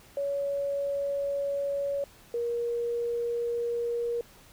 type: tone pair in turn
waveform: sine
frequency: 562 / 472.6 Hz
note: C#5 / A#4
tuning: +24 / +24 cents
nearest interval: minor third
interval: 300 cents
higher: first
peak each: -27 dBFS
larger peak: neither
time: 0.17-2.04 / 2.34-4.21 s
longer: neither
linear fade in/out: 2 ms
effects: pink hiss -55 dBFS RMS until 4.52 s